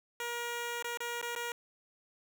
10% pulse tone with dropouts, 475 Hz, A#4, 33 cents sharp, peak -27 dBFS, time 0.2-1.52 s, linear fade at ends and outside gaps 1 ms, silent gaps 0.825-0.844 / 0.973-1.004 / 1.214-1.227 / 1.352-1.361 s, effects none

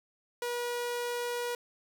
sawtooth tone, 482.4 Hz, B4, 41 cents flat, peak -28 dBFS, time 0.42-1.55 s, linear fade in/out 2 ms, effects none

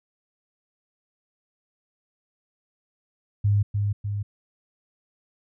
sine tone with echo, 102.3 Hz, G#2, 26 cents flat, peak -17 dBFS, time 3.44-3.63 s, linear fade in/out 10 ms, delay 300 ms, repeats 2, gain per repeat -4 dB, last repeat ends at 4.23 s, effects none

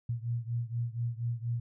sine beating tone pair, 116.6 / 120.8 Hz, A#2 / B2, +1 / -38 cents, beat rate 4.2 Hz, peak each -33 / -35 dBFS, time 0.09-1.6 s, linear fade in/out 5 ms, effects none

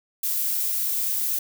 violet noise, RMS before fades -25 dBFS, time 0.23-1.39 s, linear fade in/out 5 ms, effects none

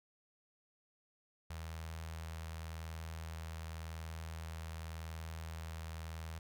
sawtooth tone with notch filter, 80.9 Hz, E2, 32 cents flat, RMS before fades -45 dBFS, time 1.5-6.39 s, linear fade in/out 5 ms, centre 300 Hz, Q 0.51, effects none

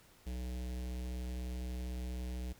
square tone with notch filter, 62 Hz, B1, 7 cents sharp, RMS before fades -40 dBFS, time 0.26-2.53 s, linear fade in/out 10 ms, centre 1200 Hz, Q 0.72, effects pink hiss -63 dBFS RMS until 2.59 s

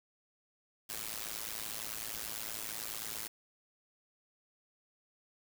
white noise with amplitude modulation, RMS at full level -37 dBFS, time 0.89-3.28 s, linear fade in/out 10 ms, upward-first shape sine, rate 109 Hz, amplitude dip 95%, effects none

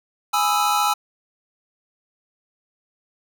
square chord, E major seventh, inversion first, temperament equal, 830.6 / 987.8 / 1244.5 / 1318.5 Hz, G#5 / B5 / D#6 / E6, 0 / 0 / 0 / 0 cents, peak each -22 / -27 / -28 / -22 dBFS, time 0.33-0.94 s, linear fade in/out 10 ms, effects none

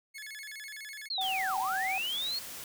sawtooth tone with vibrato, 1934 Hz, B6, 37 cents flat, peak -38 dBFS, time 0.14-1.09 s, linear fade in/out 20 ms, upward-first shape square, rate 12 Hz, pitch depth 210 cents each way
sine linear two-way sweep, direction down then up, 4395 to 774 to 4395 Hz, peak -31 dBFS, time 1.1-2.39 s, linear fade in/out 5 ms, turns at 1.58 s
sine tone, 762 Hz, G5, 49 cents flat, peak -32 dBFS, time 1.18-1.98 s, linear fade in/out 2 ms
white noise, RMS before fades -43 dBFS, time 1.21-2.64 s, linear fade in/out 2 ms
effects none

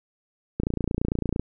click train, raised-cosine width 3 ms, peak -12 dBFS, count 24, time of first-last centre 0.6-1.396 s, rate 28.9 Hz, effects none

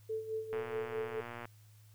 sine tone with tremolo, 440 Hz, A4, in tune, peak -33 dBFS, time 0.09-1.21 s, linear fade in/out 10 ms, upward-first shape sine, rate 4.7 Hz, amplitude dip 70%
click train, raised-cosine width 0.5 ms, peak -29 dBFS, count 111, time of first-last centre 0.53-1.454 s, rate 119 Hz
effects added 106 Hz sine -57 dBFS peak until 1.94 s + white hiss -68 dBFS RMS until 1.94 s

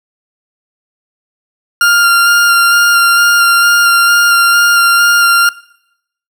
40% pulse tone with vibrato, 1396.9 Hz, F6, in tune, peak -5 dBFS, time 1.81-5.49 s, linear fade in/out 2 ms, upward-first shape square, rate 2.2 Hz, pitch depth 10 cents each way, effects noise-tail reverb RT60 0.8 s tail -22 dB re dry

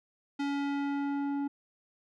square tone with low-pass filter sweep, 282.3 Hz, C#4, 32 cents sharp, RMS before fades -32 dBFS, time 0.39-1.48 s, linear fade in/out 10 ms, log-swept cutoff 4500 to 800 Hz, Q 0.75, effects none

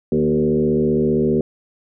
sine tone with frequency modulation, 311.1 Hz, D#4, in tune, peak -14 dBFS, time 0.12-1.41 s, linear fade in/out 2 ms, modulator 75.3 Hz, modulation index 2, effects none

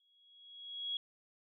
sine tone with exponential growth, 3322 Hz, G#7, in tune, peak -33 dBFS, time 0-0.97 s, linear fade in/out 2 ms, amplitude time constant 210 ms, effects none

